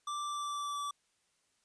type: tone with pitch glide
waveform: square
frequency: 1174.7 to 1157.2 Hz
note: D6 to D6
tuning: 0 to -26 cents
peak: -36 dBFS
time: 0.07-0.91 s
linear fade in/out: 5 ms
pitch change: -26 cents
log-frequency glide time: 0.25-0.78 s
effects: white hiss -75 dBFS RMS until 1.64 s + resampled to 22050 Hz